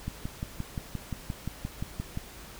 click train, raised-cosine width 5 ms, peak -20 dBFS, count 13, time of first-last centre 0.08-2.174 s, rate 5.73 Hz, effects added 50 Hz sine -53 dBFS peak until 2.59 s + pink hiss -47 dBFS RMS until 2.59 s

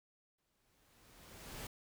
pink noise with exponential growth, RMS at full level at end -45 dBFS, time 0.38-1.67 s, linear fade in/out 5 ms, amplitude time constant 280 ms, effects none

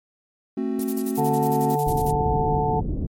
triangle chord, F# diminished, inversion first, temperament just, 222 / 266.4 / 370 Hz, A3 / C4 / F#4, +16 / +31 / 0 cents, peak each -25 / -24 / -27 dBFS, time 0.57-1.76 s, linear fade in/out 5 ms
violet noise with tremolo, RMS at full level -32 dBFS, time 0.79-2.12 s, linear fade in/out 5 ms, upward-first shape square, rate 11 Hz, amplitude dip 80%
harmonic tone, 146.83 Hz, D3, in tune, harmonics 1 / 3 / 5 / 6, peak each -25 / -25 / -25 / -25 dBFS, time 1.17-2.81 s, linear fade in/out 20 ms
pink low-pass noise, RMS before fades -26 dBFS, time 1.86-3.07 s, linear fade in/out 10 ms, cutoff 370 Hz, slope 24 dB/octave
effects MP3 64 kbps

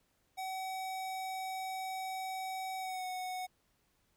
square tone with pitch glide, 757 to 738.4 Hz, F#5 to F#5, +39 to -4 cents, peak -38 dBFS, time 0.37-3.47 s, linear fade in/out 20 ms, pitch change -43 cents, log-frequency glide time 2.78-3.05 s, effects pink hiss -75 dBFS RMS until 4.16 s

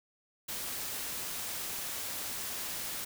white noise, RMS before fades -38 dBFS, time 0.48-3.05 s, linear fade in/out 10 ms, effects none

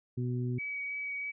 harmonic tone, 123.6 Hz, B2, 2 cents sharp, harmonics 1 / 2 / 3, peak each -31 / -37 / -41 dBFS, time 0.17-0.59 s, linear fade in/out 10 ms
sine tone with vibrato, 2271 Hz, C#7, 41 cents sharp, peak -34 dBFS, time 0.58-1.32 s, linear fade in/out 20 ms, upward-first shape sine, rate 3.1 Hz, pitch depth 10 cents each way
effects none

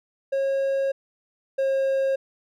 triangle tone pair in turn, 544 / 538.7 Hz, C#5 / C#5, -33 / -50 cents, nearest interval unison, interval 17 cents, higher first, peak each -19 / -18 dBFS, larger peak second, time 0.32-0.92 / 1.58-2.16 s, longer first, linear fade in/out 10 ms, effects none

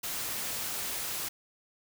white noise, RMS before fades -35 dBFS, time 0.03-1.29 s, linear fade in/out 10 ms, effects none

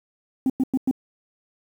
sine tone bursts, 261.6 Hz, C4, in tune, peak -15 dBFS, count 4, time 0.46-0.912 s, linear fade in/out 2 ms, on 38 ms, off 100 ms, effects tanh soft clip ceiling -15 dBFS + 8-bit

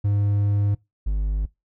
triangle tone pair in turn, 101.9 / 50.69 Hz, G#2 / G#1, -32 / -41 cents, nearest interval octave, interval 1209 cents, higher first, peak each -16 / -18 dBFS, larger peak first, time 0.04-0.75 / 1.06-1.46 s, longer first, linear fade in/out 10 ms, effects noise-tail reverb RT60 0.2 s tail -22 dB re dry

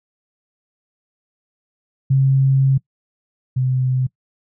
sine tone pair in turn, 134.7 / 128.82 Hz, C#3 / C3, -49 / -27 cents, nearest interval minor second, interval 78 cents, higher first, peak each -11 / -15 dBFS, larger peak first, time 2.1-2.78 / 3.56-4.07 s, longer first, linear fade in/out 10 ms, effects noise-tail reverb RT60 0.1 s tail -22 dB re dry

